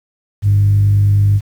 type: tone with frequency modulation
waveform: sine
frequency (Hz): 101.1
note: G#2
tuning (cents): -46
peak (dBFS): -7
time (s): 0.42-1.41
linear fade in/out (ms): 50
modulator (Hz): 49.1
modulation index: 0.24
effects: tanh soft clip ceiling -4 dBFS + 7-bit